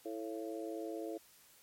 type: harmonic tone with a mistuned harmonic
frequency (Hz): 110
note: A2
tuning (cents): 0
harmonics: 3 / 4 / 5 / 6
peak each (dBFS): -42 / -44 / -46 / -48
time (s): 0.05-1.18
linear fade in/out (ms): 10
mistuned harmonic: 6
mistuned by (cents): +53
effects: white hiss -63 dBFS RMS until 1.62 s + MP3 64 kbps